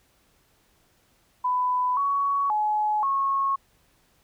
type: tone with pitch steps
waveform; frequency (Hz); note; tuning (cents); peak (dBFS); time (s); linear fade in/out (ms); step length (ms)
sine; 998 / 1120 / 848 / 1095; B5 / C#6 / G#5 / C#6; +18 / +18 / +36 / -22; -21; 1.44-3.56; 10; 530
effects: pink hiss -64 dBFS RMS until 4.23 s